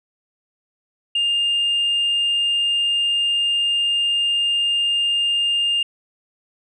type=tone; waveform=sine; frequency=2812 Hz; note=F7; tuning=11 cents sharp; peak=-15 dBFS; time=1.15-5.83 s; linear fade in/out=5 ms; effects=tanh soft clip ceiling -14 dBFS